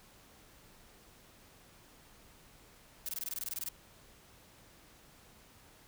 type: noise bursts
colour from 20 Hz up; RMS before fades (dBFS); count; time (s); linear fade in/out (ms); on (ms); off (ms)
blue; -38; 13; 3.06-3.687; 0; 27; 23
effects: pink hiss -60 dBFS RMS until 5.87 s